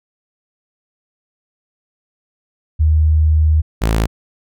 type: tone pair in turn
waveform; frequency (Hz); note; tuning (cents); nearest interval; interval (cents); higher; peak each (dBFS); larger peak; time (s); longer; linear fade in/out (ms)
sine / sawtooth; 77.78 / 55; D#2 / A1; 0 / 0; tritone; 600; first; -9; neither; 2.79-3.62 / 3.81-4.07; first; 20
effects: none